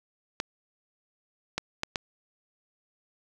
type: clicks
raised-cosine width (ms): 0.2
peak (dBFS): -11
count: 4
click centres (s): 0.401 / 1.58 / 1.834 / 1.958
effects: none